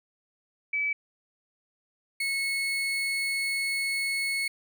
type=tone pair in turn; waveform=sine / 35% pulse; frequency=2297 / 2194 Hz; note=D7 / C#7; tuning=-39 / -18 cents; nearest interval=minor second; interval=79 cents; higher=first; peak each=-25 dBFS; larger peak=neither; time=0.73-0.93 / 2.2-4.48 s; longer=second; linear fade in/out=5 ms; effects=none